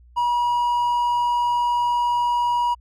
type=tone; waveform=triangle; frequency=963 Hz; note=B5; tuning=44 cents flat; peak=-16 dBFS; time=0.16-2.75 s; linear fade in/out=20 ms; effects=added 60 Hz sine -47 dBFS peak until 2.8 s